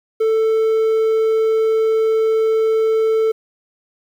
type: tone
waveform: triangle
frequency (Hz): 442.6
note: A4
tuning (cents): +10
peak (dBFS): -11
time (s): 0.2-3.32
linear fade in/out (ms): 10
effects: 8-bit